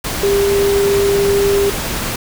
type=tone in noise; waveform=sine; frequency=400 Hz; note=G4; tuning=35 cents sharp; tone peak=-11 dBFS; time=0.23-1.7 s; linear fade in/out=5 ms; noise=pink; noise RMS=-21 dBFS; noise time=0.04-2.16 s; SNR=+7 dB; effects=none